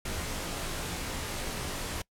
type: noise with comb filter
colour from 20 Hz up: pink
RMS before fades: -35 dBFS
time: 0.05-2.02 s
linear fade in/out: 5 ms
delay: 20 ms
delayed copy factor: -0.8
effects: noise-tail reverb RT60 0.1 s tail -23 dB re dry + low-pass 12000 Hz 12 dB/octave